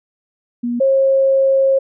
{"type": "tone pair in turn", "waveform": "sine", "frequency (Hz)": [240, 538.8], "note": ["B3", "C#5"], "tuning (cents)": [-49, -49], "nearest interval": "octave + major second", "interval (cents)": 1400, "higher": "second", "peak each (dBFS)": [-17, -10], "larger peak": "second", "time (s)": [[0.63, 0.8], [0.8, 1.79]], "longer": "second", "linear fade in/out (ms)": 10, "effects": []}